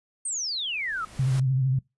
sine exponential sweep, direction down, 8870 to 1241 Hz, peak -27 dBFS, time 0.25-1.05 s, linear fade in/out 5 ms
pink noise with exponential growth, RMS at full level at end -37 dBFS, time 0.29-1.4 s, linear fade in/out 5 ms, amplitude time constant 240 ms
sine tone with vibrato, 131.6 Hz, C3, 10 cents sharp, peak -20 dBFS, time 1.19-1.79 s, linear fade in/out 5 ms, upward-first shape triangle, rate 13 Hz, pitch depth 67 cents each way
effects noise-tail reverb RT60 0.2 s tail -23 dB re dry + resampled to 24000 Hz

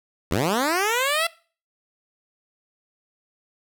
10% pulse linear sweep, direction up, 70.1 to 681 Hz, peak -12 dBFS, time 0.31-1.27 s, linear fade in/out 5 ms, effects noise-tail reverb RT60 0.4 s tail -22 dB re dry

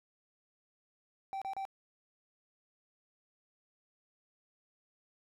triangle tone bursts, 777 Hz, G5, 16 cents flat, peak -34 dBFS, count 3, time 1.33-1.652 s, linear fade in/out 0 ms, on 86 ms, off 32 ms, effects none

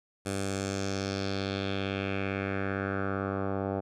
10% pulse tone with low-pass filter sweep, 97.7 Hz, G2, 5 cents flat, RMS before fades -32 dBFS, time 0.25-3.81 s, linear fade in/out 20 ms, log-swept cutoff 9500 to 840 Hz, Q 2.6, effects none

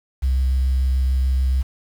sine tone with vibrato, 65.41 Hz, C2, in tune, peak -14 dBFS, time 0.22-1.63 s, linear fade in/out 20 ms, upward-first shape square, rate 6.9 Hz, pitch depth 8 cents each way, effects tanh soft clip ceiling -13 dBFS + 7-bit

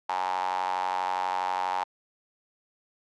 sawtooth tone with high-pass filter, 92.3 Hz, F#2, 4 cents flat, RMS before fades -29 dBFS, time 0.09-1.84 s, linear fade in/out 5 ms, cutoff 870 Hz, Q 9.3, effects low-pass 5000 Hz 12 dB/octave

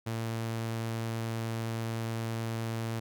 sawtooth tone, 113.7 Hz, A#2, 43 cents flat, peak -28 dBFS, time 0.06-3 s, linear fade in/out 10 ms, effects none

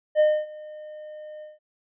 triangle tone with ADSR envelope, 610 Hz, D#5, 34 cents flat, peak -12 dBFS, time 0.15-1.59 s, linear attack 48 ms, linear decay 260 ms, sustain -23 dB, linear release 170 ms, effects resampled to 8000 Hz

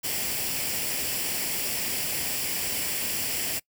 white noise with comb filter, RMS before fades -29 dBFS, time 0.03-3.6 s, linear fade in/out 20 ms, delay 0.39 ms, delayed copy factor +0.55, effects noise-tail reverb RT60 0.1 s tail -24 dB re dry + high-pass 60 Hz 12 dB/octave

